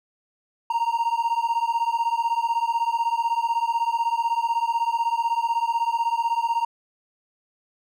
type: beating tone pair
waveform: triangle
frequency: 921 / 937 Hz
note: A#5 / A#5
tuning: -21 / +9 cents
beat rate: 16 Hz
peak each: -22 dBFS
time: 0.7-6.65 s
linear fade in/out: 5 ms
effects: none